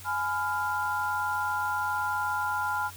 sine chord, F diminished, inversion first, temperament just, 838.1 / 1005.8 / 1396.9 Hz, Ab5 / Cb6 / F6, +16 / +31 / 0 cents, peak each -31 / -32 / -30 dBFS, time 0.04-2.91 s, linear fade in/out 50 ms, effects added 92 Hz sine -47 dBFS peak until 2.96 s + white hiss -47 dBFS RMS until 2.96 s

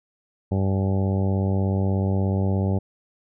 harmonic tone with a mistuned harmonic, 96.7 Hz, G2, 23 cents flat, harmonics 1 / 2 / 3 / 4 / 5 / 6 / 7 / 8 / 9, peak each -21 / -25 / -33 / -32 / -35 / -35 / -40 / -40 / -41 dBFS, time 0.51-2.79 s, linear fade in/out 10 ms, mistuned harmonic 9, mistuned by -39 cents, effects none

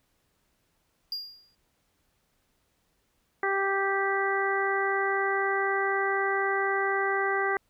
triangle tone with exponential decay, 4815 Hz, D8, 42 cents sharp, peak -27 dBFS, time 1.12-1.55 s, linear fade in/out 2 ms, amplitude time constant 93 ms
harmonic tone, 392 Hz, G4, in tune, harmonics 1 / 2 / 3 / 4 / 5, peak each -29 / -31 / -32 / -31 / -31 dBFS, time 3.43-7.57 s, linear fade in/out 2 ms
effects pink hiss -72 dBFS RMS until 7.69 s

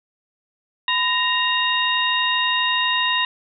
harmonic tone with a mistuned harmonic, 932.3 Hz, A#5, in tune, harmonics 1 / 2 / 3 / 4, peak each -23 / -23 / -23 / -23 dBFS, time 0.88-3.25 s, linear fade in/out 2 ms, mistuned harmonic 1, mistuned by +130 cents, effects none

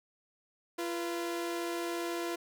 sawtooth tone pair together, 342.6 / 486.8 Hz, F4 / B4, -33 / -25 cents, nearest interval tritone, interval 608 cents, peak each -30 / -38 dBFS, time 0.78-2.36 s, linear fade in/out 10 ms, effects none

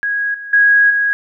sine tone with level steps, 1652 Hz, G#6, 10 cents flat, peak -15 / -26 / -7 / -12 dBFS, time 0.03-1.13 s, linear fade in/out 0 ms, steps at 0.34 / 0.53 / 0.9 s, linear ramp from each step 5 ms, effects none

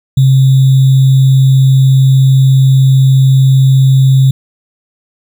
sine tone with sample-and-hold, 133.2 Hz, C3, 31 cents sharp, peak -3 dBFS, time 0.17-4.31 s, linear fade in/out 5 ms, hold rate 3675 Hz, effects none

